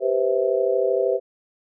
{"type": "chord", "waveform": "sine", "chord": "C major seventh", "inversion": "second", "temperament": "just", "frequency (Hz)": [392.4, 490.5, 523.3, 654.1], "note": ["G4", "B4", "C5", "E5"], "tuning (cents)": [2, -12, 0, -14], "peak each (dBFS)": [-23, -24, -22, -26], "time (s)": [0, 1.2], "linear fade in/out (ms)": 50, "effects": []}